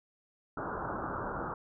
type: low-pass noise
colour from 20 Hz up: white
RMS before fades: -37 dBFS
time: 0.57-1.54 s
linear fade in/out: 5 ms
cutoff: 1500 Hz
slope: 96 dB/octave
effects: none